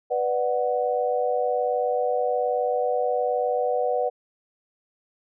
sine chord, B minor, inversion none, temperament just, 493.9 / 592.7 / 740.8 Hz, B4 / D5 / F#5, 0 / +16 / +2 cents, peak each -24 / -27 / -26 dBFS, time 0.1-4.1 s, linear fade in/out 20 ms, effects none

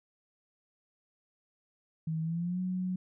sine tone with pitch glide, 160 to 183.79 Hz, D#3 to F#3, +49 to -11 cents, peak -30 dBFS, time 2.07-2.96 s, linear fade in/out 5 ms, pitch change +240 cents, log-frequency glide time 2.22-2.6 s, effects none

